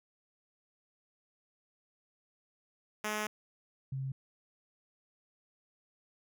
5% pulse / sine tone pair in turn, 212.5 / 133.87 Hz, G#3 / C3, +40 / +40 cents, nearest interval minor sixth, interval 800 cents, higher first, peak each -22 / -34 dBFS, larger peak first, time 3.04-3.27 / 3.92-4.12 s, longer first, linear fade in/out 5 ms, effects none

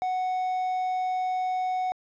triangle tone, 740 Hz, F#5, in tune, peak -23 dBFS, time 0.02-1.92 s, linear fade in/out 0 ms, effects resampled to 16000 Hz + 10-bit

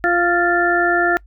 harmonic tone with a mistuned harmonic, 347.7 Hz, F4, 8 cents flat, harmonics 1 / 2 / 4 / 5, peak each -19 / -19 / -19 / -19 dBFS, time 0.04-1.17 s, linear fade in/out 0 ms, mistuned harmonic 5, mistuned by +22 cents, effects noise-tail reverb RT60 0.1 s tail -24 dB re dry + added 50 Hz sine -42 dBFS peak until 1.26 s

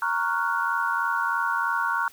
sine chord, Gb major seventh, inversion first, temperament equal, 932.3 / 1108.7 / 1396.9 / 1480 Hz, Bb5 / Db6 / F6 / Gb6, 0 / 0 / 0 / 0 cents, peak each -28 dBFS, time 0.02-2.08 s, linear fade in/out 2 ms, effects white hiss -52 dBFS RMS until 2.12 s

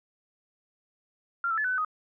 sine tone with pitch steps, 1384 / 1324 / 1726 / 1500 / 1510 / 1251 Hz, F6 / E6 / A6 / F#6 / F#6 / D#6, -16 / +7 / -34 / +23 / +35 / +9 cents, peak -25 dBFS, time 1.44-1.848 s, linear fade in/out 2 ms, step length 68 ms, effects none

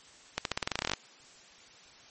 accelerating click train, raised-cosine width 0.2 ms, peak -11 dBFS, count 15, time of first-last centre 0.38-0.935 s, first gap 72 ms, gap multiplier 0.9, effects white hiss -55 dBFS RMS until 2.1 s + MP3 32 kbps

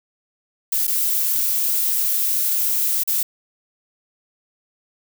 violet noise with dropouts, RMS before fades -20 dBFS, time 0.72-3.23 s, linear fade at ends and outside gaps 5 ms, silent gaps 0.87-0.877 / 3.036-3.075 s, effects none

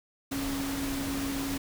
sine tone in noise, 275.1 Hz, C#4, 13 cents flat, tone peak -31 dBFS, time 0.31-1.58 s, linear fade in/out 10 ms, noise pink, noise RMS -36 dBFS, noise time 0.31-1.58 s, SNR +2 dB, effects none

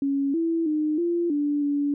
sine tone with pitch steps, 277.6 / 330.6 / 305.4 / 343.7 / 291.2 / 287.1 Hz, C#4 / E4 / D#4 / F4 / D4 / D4, +3 / +5 / -32 / -28 / -15 / -39 cents, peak -21 dBFS, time 0.02-1.94 s, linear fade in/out 2 ms, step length 320 ms, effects none

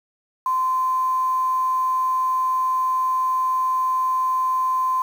sine tone with quantisation, 1033 Hz, C6, 22 cents flat, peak -18 dBFS, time 0.46-5.02 s, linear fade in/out 2 ms, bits 7, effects none

